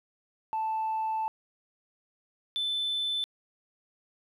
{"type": "tone pair in turn", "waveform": "sine", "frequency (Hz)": [880, 3520], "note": ["A5", "A7"], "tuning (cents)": [0, 0], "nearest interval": "2 octaves", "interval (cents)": 2400, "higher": "second", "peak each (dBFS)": -26, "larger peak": "neither", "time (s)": [[0.53, 1.28], [2.56, 3.24]], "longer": "first", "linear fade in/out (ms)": 0, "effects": ["tanh soft clip ceiling -25 dBFS", "11-bit"]}